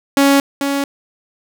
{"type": "tone pair in turn", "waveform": "sawtooth", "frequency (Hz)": [278.2, 279.4], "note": ["C#4", "C#4"], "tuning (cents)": [6, 14], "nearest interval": "unison", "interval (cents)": 8, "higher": "second", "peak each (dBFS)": [-5, -12], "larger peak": "first", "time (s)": [[0.17, 0.4], [0.61, 0.84]], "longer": "neither", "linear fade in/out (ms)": 2, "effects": []}